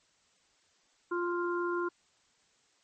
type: harmonic tone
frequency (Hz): 349.2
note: F4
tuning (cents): 0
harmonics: 1 / 3 / 4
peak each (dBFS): -31 / -36 / -37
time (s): 1.11-1.89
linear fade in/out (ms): 10
effects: white hiss -69 dBFS RMS until 2.83 s + MP3 32 kbps